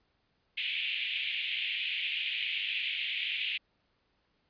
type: band-pass noise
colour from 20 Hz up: pink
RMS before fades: -34 dBFS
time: 0.57-3.58 s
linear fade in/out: 10 ms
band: 2300 to 3300 Hz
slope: 48 dB/octave
effects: pink hiss -74 dBFS RMS until 4.49 s + resampled to 11025 Hz